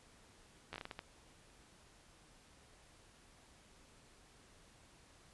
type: slowing click train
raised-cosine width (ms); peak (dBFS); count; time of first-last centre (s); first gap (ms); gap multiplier
0.3; -28; 8; 0.73-0.991; 12; 1.37
effects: pink hiss -64 dBFS RMS until 5.33 s + resampled to 24000 Hz